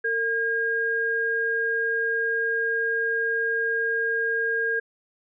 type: tone pair together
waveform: sine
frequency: 455.1 / 1621.8 Hz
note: A#4 / G#6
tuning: -42 / -42 cents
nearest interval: octave + minor seventh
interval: 2200 cents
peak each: -28 / -23 dBFS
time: 0.04-4.8 s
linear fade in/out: 10 ms
effects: none